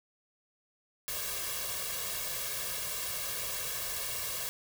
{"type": "noise with comb filter", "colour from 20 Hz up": "white", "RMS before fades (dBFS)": -36, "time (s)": [1.08, 4.49], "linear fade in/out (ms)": 0, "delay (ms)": 1.8, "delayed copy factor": 0.9, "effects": []}